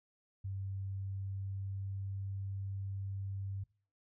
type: tone with pitch glide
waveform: sine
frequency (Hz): 97.1 to 97.78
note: G2 to G2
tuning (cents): -16 to -4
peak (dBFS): -37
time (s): 0.44-3.64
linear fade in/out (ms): 10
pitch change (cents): +12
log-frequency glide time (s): 0.87-2.22
effects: noise-tail reverb RT60 0.4 s tail -22 dB re dry